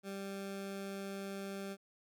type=tone; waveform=20% pulse; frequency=196.4 Hz; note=G3; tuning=4 cents sharp; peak=-36 dBFS; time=0.03-1.77 s; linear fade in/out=50 ms; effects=none